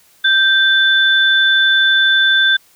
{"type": "tone pair together", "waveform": "sine", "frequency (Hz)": [1568, 3520], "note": ["G6", "A7"], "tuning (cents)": [0, 0], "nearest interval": "octave + major second", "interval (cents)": 1400, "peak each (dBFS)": [-11, -13], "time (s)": [0.24, 2.57], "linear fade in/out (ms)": 10, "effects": ["white hiss -51 dBFS RMS until 2.75 s"]}